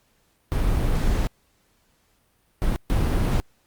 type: noise bursts at uneven times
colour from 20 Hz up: brown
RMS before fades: -21 dBFS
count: 3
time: 0.52-1.27 / 2.62-2.76 / 2.9-3.4 s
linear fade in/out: 0 ms
effects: pink hiss -65 dBFS RMS until 3.66 s + Opus 48 kbps